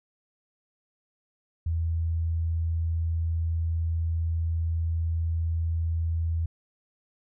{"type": "tone", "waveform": "sine", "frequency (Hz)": 82.41, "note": "E2", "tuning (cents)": 0, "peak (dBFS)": -24, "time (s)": [1.66, 6.46], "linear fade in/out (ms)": 5, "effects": []}